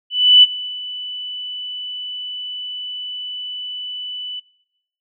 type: tone with ADSR envelope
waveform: sine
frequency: 2984 Hz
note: F#7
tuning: 14 cents sharp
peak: -4 dBFS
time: 0.1-4.4 s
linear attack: 330 ms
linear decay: 25 ms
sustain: -22 dB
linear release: 10 ms
effects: noise-tail reverb RT60 0.8 s tail -23 dB re dry